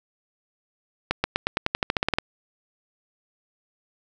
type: accelerating click train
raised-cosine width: 0.3 ms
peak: -5 dBFS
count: 14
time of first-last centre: 1.11-2.185 s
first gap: 130 ms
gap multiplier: 0.92
effects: none